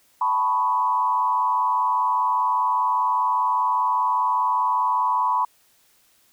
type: tone with frequency modulation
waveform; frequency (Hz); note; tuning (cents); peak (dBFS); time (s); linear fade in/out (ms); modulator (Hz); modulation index
sine; 990; B5; +4; -18; 0.21-5.45; 5; 105; 0.96
effects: white hiss -60 dBFS RMS until 6.32 s